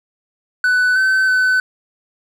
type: tone with pitch steps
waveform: triangle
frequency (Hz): 1494 / 1532 / 1511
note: F#6 / G6 / F#6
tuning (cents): +16 / -40 / +36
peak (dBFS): -10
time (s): 0.64-1.6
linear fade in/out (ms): 2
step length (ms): 320
effects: none